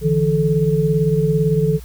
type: tone cluster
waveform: sine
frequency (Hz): 148.9 / 166.7 / 435.3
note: D3 / E3 / A4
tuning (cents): +24 / +20 / -19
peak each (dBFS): -18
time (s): 0.01-1.8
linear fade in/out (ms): 50
effects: added 60 Hz sine -33 dBFS peak until 1.84 s + white hiss -46 dBFS RMS until 1.84 s